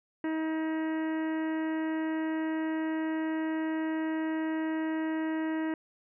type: harmonic tone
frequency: 317.4 Hz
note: D#4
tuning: 35 cents sharp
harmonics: 1 / 2 / 3 / 4 / 5 / 6 / 7 / 8 / 9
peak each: -29 / -41 / -42 / -50 / -45 / -44 / -55 / -57 / -57 dBFS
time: 0.24-5.74 s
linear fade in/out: 2 ms
effects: none